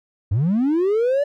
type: linear sweep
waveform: triangle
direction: up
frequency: 87.8 to 587.3 Hz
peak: -13 dBFS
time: 0.31-1.24 s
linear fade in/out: 10 ms
effects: tanh soft clip ceiling -11 dBFS